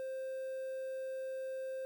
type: tone with quantisation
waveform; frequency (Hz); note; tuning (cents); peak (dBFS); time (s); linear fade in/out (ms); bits
triangle; 526; C5; +9; -36; 0-1.85; 0; 10
effects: none